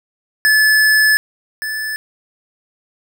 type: tone pair in turn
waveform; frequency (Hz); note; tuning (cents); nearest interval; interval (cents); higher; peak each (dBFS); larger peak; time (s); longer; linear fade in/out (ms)
square; 1728 / 1742; A6 / A6; -32 / -18; unison; 14; second; -10 / -21; first; 0.45-1.17 / 1.62-1.96; first; 0
effects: none